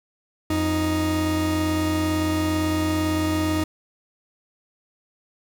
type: tone pair together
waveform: 40% pulse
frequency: 87.31 / 311.4 Hz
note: F2 / D#4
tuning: 0 / +2 cents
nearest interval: octave + minor seventh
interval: 2202 cents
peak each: -25 / -21 dBFS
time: 0.5-3.64 s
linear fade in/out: 5 ms
effects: none